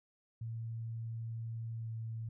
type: tone with pitch glide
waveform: sine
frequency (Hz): 114 to 112.76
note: A#2 to A2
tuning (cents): -38 to +43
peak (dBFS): -38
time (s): 0.41-2.29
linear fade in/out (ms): 5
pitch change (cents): -19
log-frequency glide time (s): 1.74-1.9
effects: none